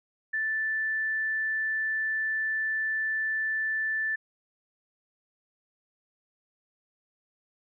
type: tone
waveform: sine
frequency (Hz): 1760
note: A6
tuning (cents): 0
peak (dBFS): -26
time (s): 0.33-4.16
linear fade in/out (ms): 10
effects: none